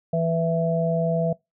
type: harmonic tone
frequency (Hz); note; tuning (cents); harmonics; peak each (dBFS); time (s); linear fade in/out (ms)
165.5; E3; +7; 1 / 3 / 4; -23 / -27 / -23; 0.13-1.33; 5
effects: noise-tail reverb RT60 0.2 s tail -24 dB re dry